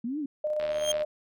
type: linear two-way sweep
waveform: sine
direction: up then down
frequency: 221.4 to 313.9 to 264.6 Hz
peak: -29 dBFS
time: 0.04-0.26 s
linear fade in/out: 5 ms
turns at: 0.19 s
type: tone with tremolo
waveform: sine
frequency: 606 Hz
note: D#5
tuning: 46 cents flat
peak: -25 dBFS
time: 0.44-1.05 s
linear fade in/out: 5 ms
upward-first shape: square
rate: 16 Hz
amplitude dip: 30%
type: click train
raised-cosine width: 0.3 ms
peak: -23 dBFS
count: 33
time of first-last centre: 0.6-1.021 s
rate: 76 Hz
type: tone with exponential growth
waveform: 25% pulse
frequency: 3199 Hz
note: G7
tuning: 34 cents sharp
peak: -20 dBFS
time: 0.7-0.92 s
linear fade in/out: 5 ms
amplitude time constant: 47 ms
effects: none